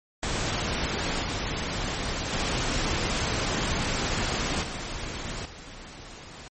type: noise with level steps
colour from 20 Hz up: pink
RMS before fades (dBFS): -28 / -30 / -27 / -34 / -43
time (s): 0.23-6.48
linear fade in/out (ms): 0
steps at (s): 1.22 / 2.32 / 4.63 / 5.45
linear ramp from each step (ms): 5
effects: MP3 32 kbps